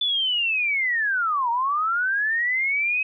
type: linear two-way sweep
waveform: sine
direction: down then up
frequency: 3503 to 916 to 2556 Hz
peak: -20 dBFS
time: 0.01-3.03 s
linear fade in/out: 5 ms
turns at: 1.5 s
effects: none